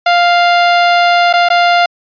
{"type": "tone with dropouts", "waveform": "sawtooth", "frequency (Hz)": 698.5, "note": "F5", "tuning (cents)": 0, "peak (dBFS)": -3, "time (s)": [0.06, 1.86], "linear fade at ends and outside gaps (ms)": 5, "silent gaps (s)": [[1.329, 1.336], [1.488, 1.501]], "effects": ["resampled to 11025 Hz"]}